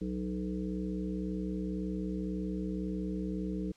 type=harmonic tone with a mistuned harmonic; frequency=61.9 Hz; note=B1; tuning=5 cents sharp; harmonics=1 / 3 / 5 / 7 / 8; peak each=-41 / -35 / -38 / -43 / -49 dBFS; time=0.01-3.72 s; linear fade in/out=5 ms; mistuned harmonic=1; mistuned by=-42 cents; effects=white hiss -64 dBFS RMS until 3.76 s + low-pass 6000 Hz 12 dB/octave